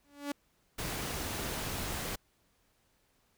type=tone with exponential growth; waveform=sawtooth; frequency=286.3 Hz; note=D4; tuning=44 cents flat; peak=-27 dBFS; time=0.04-0.32 s; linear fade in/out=5 ms; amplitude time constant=59 ms
type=noise; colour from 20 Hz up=pink; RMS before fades=-37 dBFS; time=0.78-2.16 s; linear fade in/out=10 ms
effects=pink hiss -72 dBFS RMS until 3.37 s